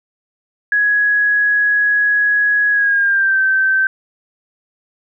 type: tone with pitch glide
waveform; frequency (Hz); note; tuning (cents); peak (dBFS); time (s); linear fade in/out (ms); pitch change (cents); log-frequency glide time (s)
sine; 1671 to 1550.1; G#6 to G6; +10 to -20; -11; 0.72-3.87; 2; -130; 2.71-3.4
effects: none